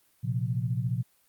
sine chord, Bb suspended second, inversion none, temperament equal, 116.54 / 130.81 / 174.61 Hz, Bb2 / C3 / F3, 0 / 0 / 0 cents, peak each -29 / -30 / -35 dBFS, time 0.23-1.03 s, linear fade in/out 20 ms, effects white hiss -66 dBFS RMS until 1.28 s + Opus 32 kbps

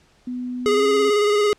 sine tone with pitch glide, 248.8 to 271.3 Hz, B3 to C#4, +13 to -37 cents, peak -25 dBFS, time 0.27-1.1 s, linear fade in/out 5 ms, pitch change +150 cents, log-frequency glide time 0.72-0.82 s
square tone with vibrato, 415.3 Hz, G#4, in tune, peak -16 dBFS, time 0.66-1.53 s, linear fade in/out 0 ms, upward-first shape square, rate 18 Hz, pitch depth 23 cents each way
effects pink hiss -57 dBFS RMS until 1.58 s + low-pass 7000 Hz 12 dB/octave

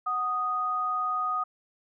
sine tone pair together, 740 / 1242.2 Hz, F#5 / D#6, 0 / -3 cents, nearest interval major sixth, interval 897 cents, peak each -35 / -26 dBFS, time 0.06-1.44 s, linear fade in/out 10 ms, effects none

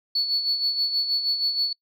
sine tone with tremolo, 4429 Hz, C#8, 2 cents flat, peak -18 dBFS, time 0.15-1.73 s, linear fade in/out 5 ms, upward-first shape sine, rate 6.3 Hz, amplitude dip 60%, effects noise-tail reverb RT60 0.1 s tail -26 dB re dry + tanh soft clip ceiling -15 dBFS

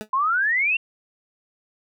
20% pulse tone with exponential decay, 214.2 Hz, A3, 46 cents flat, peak -21 dBFS, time 0.01-0.09 s, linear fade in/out 0 ms, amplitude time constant 16 ms
sine exponential sweep, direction up, 1019 to 2769 Hz, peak -18 dBFS, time 0.13-0.77 s, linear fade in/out 5 ms
effects none

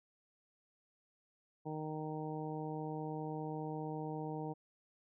harmonic tone, 154.9 Hz, D#3, 7 cents flat, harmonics 1 / 2 / 3 / 4 / 5 / 6, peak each -43 / -44 / -45 / -52 / -47 / -50 dBFS, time 1.65-4.54 s, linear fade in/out 20 ms, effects none

